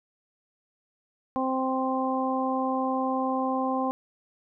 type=harmonic tone; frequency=261.6 Hz; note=C4; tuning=in tune; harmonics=1 / 2 / 3 / 4; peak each=-28 / -31 / -30 / -31 dBFS; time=1.36-3.91 s; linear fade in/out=0 ms; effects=none